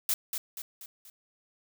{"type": "noise with echo", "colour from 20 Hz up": "blue", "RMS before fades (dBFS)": -27, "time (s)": [0.09, 0.14], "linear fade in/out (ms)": 2, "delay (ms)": 240, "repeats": 4, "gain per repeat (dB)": -6, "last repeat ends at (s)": 1.1, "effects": []}